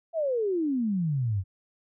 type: exponential sweep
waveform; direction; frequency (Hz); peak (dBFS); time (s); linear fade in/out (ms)
sine; down; 684 to 90; -24; 0.13-1.44; 50
effects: none